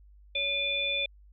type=tone cluster; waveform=sine; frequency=561 / 2423 / 3499 Hz; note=C#5 / D#7 / A7; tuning=+21 / -47 / -10 cents; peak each=-37 / -30 / -30 dBFS; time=0.35-1.06 s; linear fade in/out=5 ms; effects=added 50 Hz sine -52 dBFS peak until 1.32 s